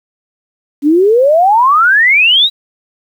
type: exponential sweep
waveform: sine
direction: up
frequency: 277.2 to 3951 Hz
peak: -5 dBFS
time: 0.82-2.5 s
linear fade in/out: 50 ms
effects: 7-bit